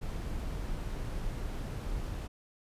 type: noise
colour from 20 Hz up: brown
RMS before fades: -36 dBFS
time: 0.01-2.28 s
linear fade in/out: 20 ms
effects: resampled to 32000 Hz